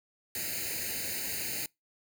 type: noise with comb filter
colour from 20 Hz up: white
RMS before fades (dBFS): -35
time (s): 0.35-1.66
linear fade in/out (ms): 2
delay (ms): 0.44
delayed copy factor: +1
effects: noise-tail reverb RT60 0.2 s tail -25 dB re dry + high-pass 60 Hz 12 dB/octave